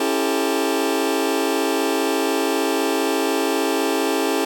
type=chord; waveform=sawtooth; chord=A dominant seventh; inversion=first; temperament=just; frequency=275 / 330 / 396 / 440 Hz; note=C#4 / E4 / G4 / A4; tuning=-14 / +2 / +18 / 0 cents; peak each=-20 dBFS; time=0-4.45 s; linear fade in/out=5 ms; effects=none